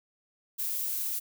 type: noise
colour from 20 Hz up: violet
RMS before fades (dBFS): -32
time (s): 0.58-1.2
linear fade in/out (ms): 20
effects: none